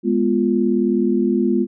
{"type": "chord", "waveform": "sine", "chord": "F diminished", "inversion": "first", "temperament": "equal", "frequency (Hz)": [207.7, 246.9, 349.2], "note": ["Ab3", "Cb4", "F4"], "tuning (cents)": [0, 0, 0], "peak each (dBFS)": -19, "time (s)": [0.03, 1.67], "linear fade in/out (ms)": 50, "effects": []}